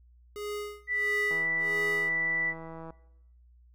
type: tone with tremolo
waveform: square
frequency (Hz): 415.3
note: G#4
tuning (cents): 0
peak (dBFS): -33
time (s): 0.36-2.09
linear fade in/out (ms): 0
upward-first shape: sine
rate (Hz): 1.5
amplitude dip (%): 100
type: tone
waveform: sine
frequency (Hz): 1974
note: B6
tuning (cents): -1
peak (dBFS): -27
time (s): 0.87-2.54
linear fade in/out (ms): 50
type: click train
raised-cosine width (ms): 1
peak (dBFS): -30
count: 261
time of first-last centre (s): 1.31-2.905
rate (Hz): 163
effects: noise-tail reverb RT60 0.9 s tail -19 dB re dry + added 60 Hz sine -55 dBFS peak until 3.74 s